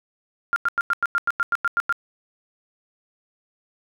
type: tone bursts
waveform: sine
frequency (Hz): 1396.9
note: F6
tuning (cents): 0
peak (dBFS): -17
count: 12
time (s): 0.53-1.925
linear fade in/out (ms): 0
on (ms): 31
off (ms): 93
effects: none